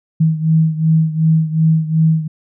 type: beating tone pair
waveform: sine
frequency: 159 / 161.7 Hz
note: D#3 / E3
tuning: +38 / -33 cents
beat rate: 2.7 Hz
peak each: -12 / -16 dBFS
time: 0.2-2.28 s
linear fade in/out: 10 ms
effects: none